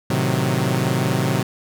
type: chord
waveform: sawtooth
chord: A diminished seventh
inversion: none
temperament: equal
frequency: 110 / 130.81 / 155.56 / 185 Hz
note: A2 / C3 / Eb3 / Gb3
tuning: 0 / 0 / 0 / 0 cents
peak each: -22 / -17 / -21 / -20 dBFS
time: 0.1-1.43 s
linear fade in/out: 5 ms
effects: none